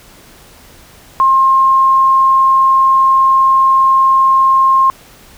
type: tone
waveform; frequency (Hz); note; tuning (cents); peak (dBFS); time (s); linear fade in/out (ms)
sine; 1065; C6; +30; -6; 1.2-4.9; 0
effects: pink hiss -41 dBFS RMS until 5.37 s